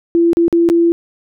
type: tone with dropouts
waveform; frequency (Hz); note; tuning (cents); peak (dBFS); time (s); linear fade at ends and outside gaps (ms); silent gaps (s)
sine; 338.4; E4; +45; -8; 0.15-0.92; 0; 0.332-0.37 / 0.481-0.527 / 0.689-0.699
effects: none